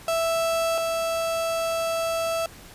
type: tone pair in turn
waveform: 35% pulse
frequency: 660 / 660 Hz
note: E5 / E5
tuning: +2 / +2 cents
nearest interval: unison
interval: 0 cents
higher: neither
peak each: -20 / -22 dBFS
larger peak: first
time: 0.08-0.78 / 0.78-2.46 s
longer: second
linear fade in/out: 2 ms
effects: pink hiss -46 dBFS RMS until 2.74 s + resampled to 32000 Hz